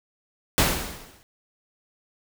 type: noise with exponential decay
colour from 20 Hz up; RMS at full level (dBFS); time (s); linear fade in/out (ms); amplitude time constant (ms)
pink; -17; 0.58-1.23; 0; 140
effects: none